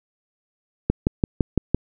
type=click train; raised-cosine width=3 ms; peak=-4 dBFS; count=6; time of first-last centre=0.9-1.746 s; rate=5.91 Hz; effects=none